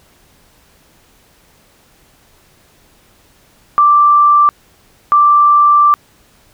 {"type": "tone bursts at uneven times", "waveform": "sine", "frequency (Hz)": 1174.7, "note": "D6", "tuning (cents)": 0, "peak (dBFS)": -5, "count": 2, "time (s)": [[3.78, 4.49], [5.12, 5.94]], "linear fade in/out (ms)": 0, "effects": ["pink hiss -50 dBFS RMS until 6.53 s"]}